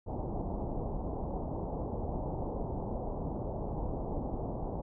pink low-pass noise, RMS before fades -36 dBFS, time 0.06-4.82 s, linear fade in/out 20 ms, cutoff 900 Hz, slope 48 dB/octave, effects none

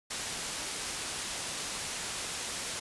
white low-pass noise, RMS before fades -37 dBFS, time 0.1-2.8 s, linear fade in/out 10 ms, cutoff 9700 Hz, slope 12 dB/octave, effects resampled to 24000 Hz

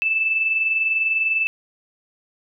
sine tone pair together, 2617 / 2637 Hz, E7 / E7, -13 / 0 cents, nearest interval unison, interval 13 cents, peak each -28 / -18 dBFS, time 0.02-1.47 s, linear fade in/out 0 ms, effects none

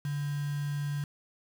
sine tone with quantisation, 144.5 Hz, D3, 28 cents flat, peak -30 dBFS, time 0.05-1.04 s, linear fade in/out 2 ms, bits 7, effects none

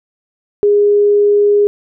sine tone, 411 Hz, G#4, 18 cents flat, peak -7 dBFS, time 0.63-1.67 s, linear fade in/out 0 ms, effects none

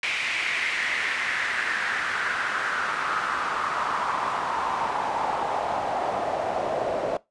pink noise with band-pass filter sweep, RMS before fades -27 dBFS, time 0.03-7.17 s, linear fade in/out 2 ms, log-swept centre 2400 to 600 Hz, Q 3.5, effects noise-tail reverb RT60 0.2 s tail -20 dB re dry + resampled to 22050 Hz

